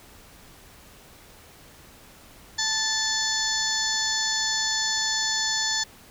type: harmonic tone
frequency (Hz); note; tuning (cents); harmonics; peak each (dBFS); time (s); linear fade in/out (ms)
877; A5; -6; 1 / 2 / 4 / 5 / 6 / 7 / 8; -35 / -29 / -31 / -29 / -31 / -33 / -31; 2.58-5.84; 10
effects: pink hiss -50 dBFS RMS until 6.1 s

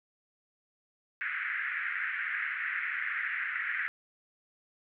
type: band-pass noise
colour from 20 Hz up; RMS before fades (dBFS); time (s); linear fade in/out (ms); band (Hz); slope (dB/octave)
white; -34; 1.21-3.88; 0; 1500 to 2100; 48
effects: none

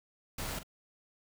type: noise with echo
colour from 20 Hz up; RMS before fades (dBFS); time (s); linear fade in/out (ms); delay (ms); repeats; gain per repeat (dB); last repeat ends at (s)
pink; -38; 0.38-0.59; 5; 42; 1; -11; 0.632
effects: none

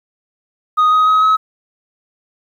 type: tone with pitch steps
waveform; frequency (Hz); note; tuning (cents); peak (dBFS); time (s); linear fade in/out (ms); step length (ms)
sine; 1244.5 / 1256.8 / 1269.2 / 1281.7; D#6 / D#6 / D#6 / E6; 0 / +17 / +34 / -49; -6; 0.77-1.37; 20; 150
effects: tanh soft clip ceiling -8 dBFS + 8-bit

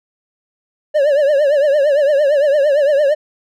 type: tone with vibrato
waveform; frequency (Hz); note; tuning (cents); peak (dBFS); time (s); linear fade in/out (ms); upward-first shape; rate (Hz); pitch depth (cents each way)
triangle; 576; D5; -34; -8; 0.94-3.15; 20; triangle; 8.8; 130
effects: none

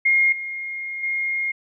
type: tone with level steps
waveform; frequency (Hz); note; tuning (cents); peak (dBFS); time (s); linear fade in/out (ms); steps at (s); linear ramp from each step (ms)
sine; 2137; C7; +36; -14 / -27 / -21; 0.05-1.52; 10; 0.32 / 1.03; 5
effects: none

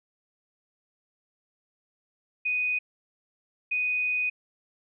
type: tone bursts at uneven times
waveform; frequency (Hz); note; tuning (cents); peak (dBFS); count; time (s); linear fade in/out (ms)
sine; 2489; D#7; 0; -24; 2; 2.45-2.79 / 3.71-4.3; 10
effects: none

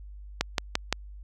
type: click train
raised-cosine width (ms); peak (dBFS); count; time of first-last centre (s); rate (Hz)
0.2; -6; 4; 0.41-0.926; 5.81
effects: added 50 Hz sine -41 dBFS peak until 1.23 s

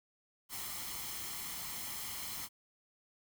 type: noise with comb filter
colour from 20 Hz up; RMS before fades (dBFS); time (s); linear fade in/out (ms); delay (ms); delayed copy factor
white; -42; 0.49-2.49; 50; 0.95; +0.55
effects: none

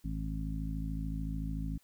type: harmonic tone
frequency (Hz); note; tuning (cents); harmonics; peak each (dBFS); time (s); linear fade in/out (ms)
53.6; A1; -45; 1 / 2 / 3 / 4 / 5; -36 / -45 / -39 / -45 / -42; 0.04-1.78; 10
effects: white hiss -69 dBFS RMS until 1.83 s

